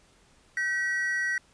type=tone pair together; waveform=triangle; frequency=1537.9 / 1922 Hz; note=G6 / B6; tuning=-34 / -48 cents; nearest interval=major third; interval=386 cents; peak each=-30 / -25 dBFS; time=0.57-1.38 s; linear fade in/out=2 ms; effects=pink hiss -61 dBFS RMS until 1.53 s + resampled to 22050 Hz